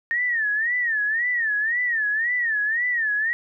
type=tone with vibrato; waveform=sine; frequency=1823 Hz; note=A#6; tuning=39 cents flat; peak=-20 dBFS; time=0.11-3.33 s; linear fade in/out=0 ms; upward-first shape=sine; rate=1.9 Hz; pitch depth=150 cents each way; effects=none